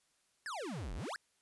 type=exponential two-way sweep; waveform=square; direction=down then up; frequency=1822 to 36.71 to 1822 Hz; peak=-40 dBFS; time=0.46-1.16 s; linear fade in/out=0 ms; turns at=0.94 s; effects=white hiss -75 dBFS RMS until 1.41 s + resampled to 24000 Hz